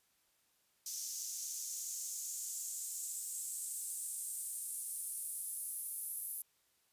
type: noise with high-pass filter sweep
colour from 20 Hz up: white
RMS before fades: -42 dBFS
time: 0.86-6.42 s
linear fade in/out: 2 ms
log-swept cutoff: 5900 to 11000 Hz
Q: 3.7
effects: white hiss -75 dBFS RMS until 6.92 s + resampled to 32000 Hz